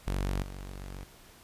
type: tone with level steps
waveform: sawtooth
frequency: 47.38 Hz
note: F#1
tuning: 42 cents sharp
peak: -25 / -36 dBFS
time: 0.07-1.04 s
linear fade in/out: 0 ms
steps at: 0.42 s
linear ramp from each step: 2 ms
effects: pink hiss -55 dBFS RMS until 1.43 s + resampled to 32000 Hz